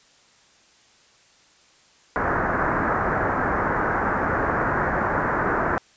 white low-pass noise, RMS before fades -23 dBFS, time 2.16-5.78 s, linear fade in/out 0 ms, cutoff 1700 Hz, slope 48 dB/octave, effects white hiss -56 dBFS RMS until 5.96 s + resampled to 16000 Hz

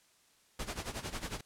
pink noise with tremolo, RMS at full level -37 dBFS, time 0.59-1.41 s, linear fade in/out 5 ms, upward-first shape sine, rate 11 Hz, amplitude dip 80%, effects white hiss -67 dBFS RMS until 1.45 s + low-pass 10000 Hz 12 dB/octave

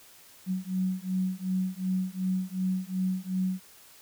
sine beating tone pair, 185 / 187.7 Hz, F#3 / F#3, 0 / +25 cents, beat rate 2.7 Hz, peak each -30 dBFS, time 0.46-3.61 s, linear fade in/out 50 ms, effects white hiss -54 dBFS RMS until 4.01 s

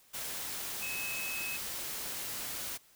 sine tone in noise, 2576 Hz, E7, 41 cents flat, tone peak -37 dBFS, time 0.81-1.58 s, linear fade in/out 20 ms, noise white, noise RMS -39 dBFS, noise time 0.13-2.78 s, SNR -1 dB, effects white hiss -63 dBFS RMS until 2.95 s

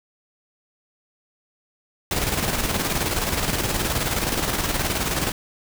pink noise with tremolo, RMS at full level -22 dBFS, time 2.11-5.32 s, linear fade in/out 2 ms, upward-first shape square, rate 19 Hz, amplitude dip 45%, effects none

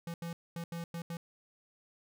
square tone bursts at uneven times, 168.8 Hz, E3, 41 cents sharp, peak -38 dBFS, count 6, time 0.07-0.14 / 0.22-0.33 / 0.56-0.64 / 0.72-0.84 / 0.94-1.02 / 1.1-1.17 s, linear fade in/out 2 ms, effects none

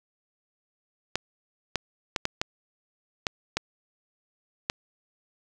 clicks, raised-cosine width 0.2 ms, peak -8 dBFS, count 8, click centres 1.156 / 1.757 / 2.162 / 2.254 / 2.415 / 3.268 / 3.57 / 4.699 s, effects none

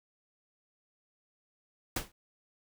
pink noise with exponential decay, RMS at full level -28 dBFS, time 1.96-2.12 s, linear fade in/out 5 ms, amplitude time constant 33 ms, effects none

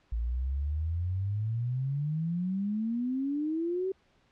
sine exponential sweep, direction up, 55 to 387.1 Hz, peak -28 dBFS, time 0.12-3.92 s, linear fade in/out 5 ms, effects pink hiss -67 dBFS RMS until 4.31 s + low-pass 4000 Hz 12 dB/octave

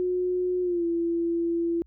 sine tone with pitch glide, 362.3 to 338 Hz, F#4 to E4, -36 to +43 cents, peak -23 dBFS, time 0-1.82 s, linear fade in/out 0 ms, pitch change -121 cents, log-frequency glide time 0.62-0.85 s, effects added 60 Hz sine -53 dBFS peak until 1.86 s

